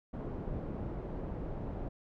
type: low-pass noise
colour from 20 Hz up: pink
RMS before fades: -39 dBFS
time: 0.13-1.89 s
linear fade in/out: 10 ms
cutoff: 570 Hz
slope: 12 dB/octave
effects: none